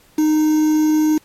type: tone with quantisation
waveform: triangle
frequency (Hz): 308.3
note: D#4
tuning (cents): -16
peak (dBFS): -10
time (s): 0.18-1.18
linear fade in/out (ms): 5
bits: 5
effects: pink hiss -52 dBFS RMS until 1.24 s + MP3 64 kbps